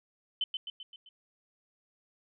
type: tone with echo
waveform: sine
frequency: 3055 Hz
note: G7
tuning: 45 cents flat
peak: -27 dBFS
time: 0.41-0.44 s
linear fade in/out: 2 ms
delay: 130 ms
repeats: 5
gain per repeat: -5 dB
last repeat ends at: 1.09 s
effects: none